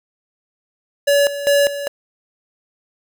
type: tone with tremolo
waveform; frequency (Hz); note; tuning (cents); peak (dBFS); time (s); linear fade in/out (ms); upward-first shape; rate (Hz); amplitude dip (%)
square; 569; C#5; +45; -12; 1.07-1.88; 10; square; 2.5; 75
effects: none